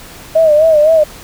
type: tone with vibrato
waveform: sine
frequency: 622.3 Hz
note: D#5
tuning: in tune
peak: -5 dBFS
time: 0.35-1.04 s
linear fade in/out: 10 ms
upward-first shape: sine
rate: 3.9 Hz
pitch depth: 85 cents each way
effects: pink hiss -34 dBFS RMS until 1.23 s